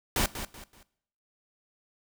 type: noise with echo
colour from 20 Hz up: pink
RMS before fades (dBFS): -26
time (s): 0.16-0.26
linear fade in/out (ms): 2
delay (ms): 190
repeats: 3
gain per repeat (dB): -10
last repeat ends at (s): 0.83
effects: noise-tail reverb RT60 0.7 s tail -19 dB re dry